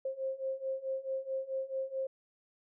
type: beating tone pair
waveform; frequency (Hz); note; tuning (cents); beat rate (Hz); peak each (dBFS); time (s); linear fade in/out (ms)
sine; 529 / 533.6; C5 / C5; +19 / +34; 4.6; -38 / -36; 0.05-2.07; 5
effects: none